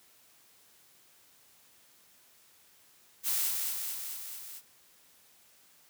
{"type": "noise with echo", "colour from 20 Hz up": "blue", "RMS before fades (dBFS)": -30, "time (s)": [3.23, 3.52], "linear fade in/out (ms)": 50, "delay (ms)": 220, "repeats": 5, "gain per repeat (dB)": -3, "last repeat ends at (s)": 4.62, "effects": ["white hiss -62 dBFS RMS until 5.89 s", "high-pass 60 Hz 12 dB/octave"]}